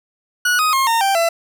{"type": "tone with pitch steps", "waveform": "40% pulse", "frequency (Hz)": [1463, 1251.7, 1071, 916.3, 784, 670.8], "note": ["F#6", "D#6", "C6", "A#5", "G5", "E5"], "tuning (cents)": [-20, 10, 40, -30, 0, 30], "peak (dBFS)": -13, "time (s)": [0.45, 1.29], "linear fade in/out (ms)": 5, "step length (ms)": 140, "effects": []}